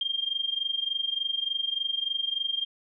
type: tone with amplitude modulation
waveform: sine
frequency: 3200 Hz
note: G7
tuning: 35 cents sharp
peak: -23 dBFS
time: 0.01-2.65 s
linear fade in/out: 2 ms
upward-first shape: sine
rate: 23.4 Hz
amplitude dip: 85%
effects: none